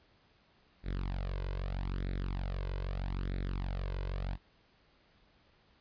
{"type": "tone with flanger", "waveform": "sawtooth", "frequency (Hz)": 46.4, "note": "F#1", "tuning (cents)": 6, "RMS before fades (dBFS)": -36, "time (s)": [0.83, 4.38], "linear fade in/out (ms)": 50, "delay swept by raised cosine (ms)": [0.5, 2], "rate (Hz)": 0.79, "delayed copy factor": 0.8, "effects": ["pink hiss -67 dBFS RMS until 5.8 s", "resampled to 11025 Hz"]}